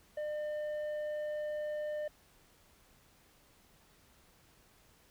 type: tone with tanh clipping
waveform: sine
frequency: 602 Hz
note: D5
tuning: 43 cents sharp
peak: -36 dBFS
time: 0.17-2.08 s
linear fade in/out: 5 ms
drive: 6 dB
effects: pink hiss -65 dBFS RMS until 5.1 s